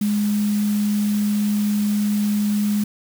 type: tone in noise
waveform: sine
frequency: 207.7 Hz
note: G#3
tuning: in tune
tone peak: -17 dBFS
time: 0.01-2.84 s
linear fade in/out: 5 ms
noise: white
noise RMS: -35 dBFS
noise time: 0.01-2.84 s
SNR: +15 dB
effects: none